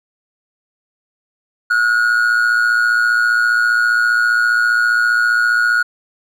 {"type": "tone with amplitude modulation", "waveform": "triangle", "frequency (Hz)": 1446, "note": "F#6", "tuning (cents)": -40, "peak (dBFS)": -7, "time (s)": [1.7, 5.83], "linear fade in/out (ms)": 10, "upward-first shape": "sine", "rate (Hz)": 115, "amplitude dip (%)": 60, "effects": []}